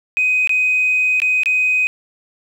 sine tone with dropouts, 2508 Hz, D#7, 13 cents sharp, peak -12 dBFS, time 0.17-1.87 s, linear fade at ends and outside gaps 0 ms, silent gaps 0.474-0.494 / 1.201-1.219 / 1.434-1.459 s, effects tanh soft clip ceiling -8 dBFS + 8-bit

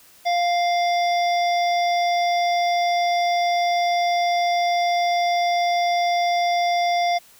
harmonic tone, 698.5 Hz, F5, in tune, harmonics 1 / 3 / 5 / 7 / 8, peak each -18 / -28 / -32 / -35 / -36 dBFS, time 0.25-7.19 s, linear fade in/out 20 ms, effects white hiss -51 dBFS RMS until 7.39 s

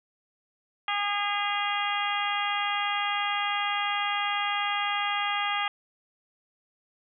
harmonic tone with a mistuned harmonic, 408.6 Hz, G#4, 28 cents flat, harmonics 2 / 3 / 4 / 5 / 6 / 7 / 8, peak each -31 / -31 / -36 / -33 / -37 / -35 / -35 dBFS, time 0.88-5.68 s, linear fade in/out 2 ms, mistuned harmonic 7, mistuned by -33 cents, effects none

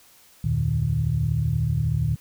sine tone cluster, 74.9 / 87.5 / 116 / 152.5 Hz, D2 / F2 / A#2 / D#3, +35 / +4 / -8 / -34 cents, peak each -28 / -30 / -23 / -24 dBFS, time 0.44-2.16 s, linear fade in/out 5 ms, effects tanh soft clip ceiling -10 dBFS + white hiss -54 dBFS RMS until 2.2 s

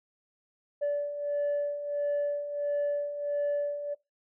sine beating tone pair, 578 / 579.5 Hz, D5 / D5, -28 / -23 cents, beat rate 1.5 Hz, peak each -33 / -27 dBFS, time 0.81-3.95 s, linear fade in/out 20 ms, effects noise-tail reverb RT60 0.2 s tail -20 dB re dry + tanh soft clip ceiling -24 dBFS

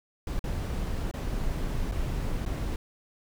brown noise with dropouts, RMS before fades -30 dBFS, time 0.27-2.76 s, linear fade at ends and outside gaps 2 ms, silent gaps 0.393-0.44 / 1.113-1.138 / 1.914-1.92 / 2.452-2.461 s, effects none

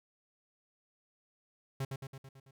45% pulse tone with echo, 134.3 Hz, C3, 46 cents sharp, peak -33 dBFS, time 1.8-1.85 s, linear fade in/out 5 ms, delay 110 ms, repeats 6, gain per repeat -4 dB, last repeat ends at 2.51 s, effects none

